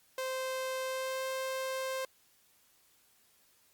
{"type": "tone with pitch glide", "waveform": "sawtooth", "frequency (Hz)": [521, 525.5], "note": ["C5", "C5"], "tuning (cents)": [-7, 7], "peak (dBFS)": -30, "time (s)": [0.18, 2.05], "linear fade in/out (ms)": 2, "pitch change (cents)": 14, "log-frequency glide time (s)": [0.84, 1.22], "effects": ["white hiss -67 dBFS RMS until 3.73 s", "Opus 48 kbps"]}